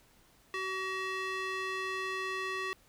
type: tone with band-pass filter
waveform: square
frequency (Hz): 378.8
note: F#4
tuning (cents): +41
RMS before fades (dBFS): -36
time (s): 0.54-2.73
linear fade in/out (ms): 0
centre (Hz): 2000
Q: 1.2
effects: pink hiss -64 dBFS RMS until 2.88 s